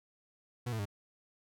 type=tone with pitch steps; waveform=40% pulse; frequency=121.9 / 111.14 / 101.33 Hz; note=B2 / A2 / G#2; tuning=-22 / +18 / -42 cents; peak=-33 dBFS; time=0.66-0.855 s; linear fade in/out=10 ms; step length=65 ms; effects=none